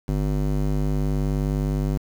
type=tone with band-pass filter; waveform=square; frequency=49.73 Hz; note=G1; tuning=26 cents sharp; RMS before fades=-23 dBFS; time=0.08-1.98 s; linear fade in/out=10 ms; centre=190 Hz; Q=0.79; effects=7-bit